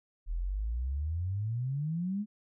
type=exponential sweep; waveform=sine; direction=up; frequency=38.66 to 215.5 Hz; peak=-30 dBFS; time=0.26-2.26 s; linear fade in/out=50 ms; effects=none